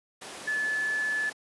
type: tone in noise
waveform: sine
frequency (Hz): 1729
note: A6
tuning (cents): -31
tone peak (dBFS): -26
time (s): 0.47-1.3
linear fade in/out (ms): 10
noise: pink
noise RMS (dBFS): -40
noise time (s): 0.21-1.33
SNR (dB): +11
effects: high-pass 300 Hz 12 dB/octave + resampled to 24000 Hz